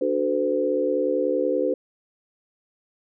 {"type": "chord", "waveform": "sine", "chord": "D dominant seventh", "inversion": "none", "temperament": "equal with one note detuned", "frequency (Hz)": [293.7, 370, 440, 510.7], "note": ["D4", "F#4", "A4", "C5"], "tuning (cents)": [0, 0, 0, -42], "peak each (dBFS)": [-27, -27, -27, -23], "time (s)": [0.01, 1.74], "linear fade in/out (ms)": 5, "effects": []}